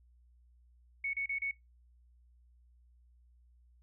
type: tone bursts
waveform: sine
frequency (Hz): 2217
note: C#7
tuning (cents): 0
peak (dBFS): -32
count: 4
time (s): 1.04-1.512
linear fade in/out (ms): 5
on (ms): 94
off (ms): 32
effects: noise-tail reverb RT60 0.2 s tail -24 dB re dry + added 60 Hz sine -61 dBFS peak until 3.82 s